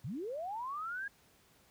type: linear sweep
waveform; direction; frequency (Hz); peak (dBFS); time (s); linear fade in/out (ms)
sine; up; 99 to 1661.2; -37; 0.04-1.08; 5
effects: pink hiss -66 dBFS RMS until 1.7 s + high-pass 60 Hz 12 dB/octave